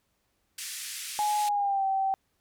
white band-pass noise, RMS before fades -38 dBFS, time 0.58-1.49 s, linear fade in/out 5 ms, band 1800 to 11000 Hz, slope 24 dB/octave
sine tone with pitch glide, 839 to 773.8 Hz, G#5 to G5, +17 to -23 cents, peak -24 dBFS, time 1.19-2.14 s, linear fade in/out 0 ms, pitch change -140 cents, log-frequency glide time 1.42-1.85 s
effects pink hiss -74 dBFS RMS until 2.4 s

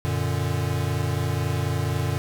square chord, Gb augmented, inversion none, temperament equal, 92.5 / 116.54 / 146.83 Hz, Gb2 / Bb2 / D3, 0 / 0 / 0 cents, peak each -28 dBFS, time 0.05-2.18 s, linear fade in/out 0 ms, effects none

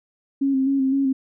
sine tone with vibrato, 270 Hz, C#4, 45 cents flat, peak -17 dBFS, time 0.41-1.13 s, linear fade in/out 10 ms, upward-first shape square, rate 3.9 Hz, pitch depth 30 cents each way, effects none

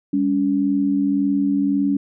sine tone pair together, 200.6 / 282.4 Hz, G3 / C#4, +40 / +32 cents, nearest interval tritone, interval 592 cents, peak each -22 / -17 dBFS, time 0.13-1.97 s, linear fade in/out 5 ms, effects none

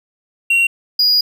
triangle tone pair in turn, 2746 / 4893 Hz, F7 / D#8, -30 / -30 cents, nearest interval minor seventh, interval 1000 cents, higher second, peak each -9 dBFS, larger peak neither, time 0.5-0.67 / 0.99-1.21 s, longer second, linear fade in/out 5 ms, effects none

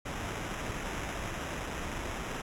pink noise with sample-and-hold, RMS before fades -37 dBFS, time 0.05-2.42 s, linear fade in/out 10 ms, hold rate 4410 Hz, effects low-pass 11000 Hz 12 dB/octave

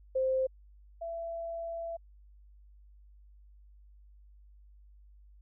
sine tone pair in turn, 523.3 / 669.5 Hz, C5 / E5, 0 / +27 cents, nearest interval major third, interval 427 cents, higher second, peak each -26 / -35 dBFS, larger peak first, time 0.15-0.47 / 1.01-1.97 s, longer second, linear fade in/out 10 ms, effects added 50 Hz sine -54 dBFS peak until 5.41 s

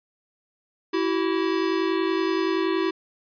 square tone pair together, 329.6 / 380.2 Hz, E4 / F#4, 0 / +47 cents, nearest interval major second, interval 247 cents, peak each -25 / -25 dBFS, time 0.93-2.91 s, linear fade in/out 10 ms, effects resampled to 11025 Hz

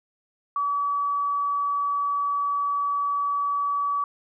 sine tone, 1143 Hz, D6, 47 cents flat, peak -22 dBFS, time 0.56-4.04 s, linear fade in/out 2 ms, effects none

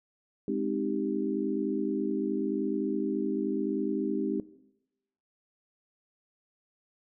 sine chord, Ab major seventh, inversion none, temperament equal, 207.7 / 261.6 / 311.1 / 392 Hz, Ab3 / C4 / Eb4 / G4, 0 / 0 / 0 / 0 cents, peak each -33 dBFS, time 0.48-4.4 s, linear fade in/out 2 ms, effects noise-tail reverb RT60 0.9 s tail -18 dB re dry

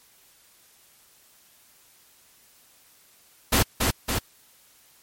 pink noise with echo, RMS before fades -19 dBFS, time 3.52-3.63 s, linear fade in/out 10 ms, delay 280 ms, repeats 2, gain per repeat -3 dB, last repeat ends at 4.19 s, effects white hiss -57 dBFS RMS until 5.02 s + MP3 64 kbps

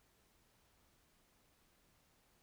silence, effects pink hiss -73 dBFS RMS until 2.42 s

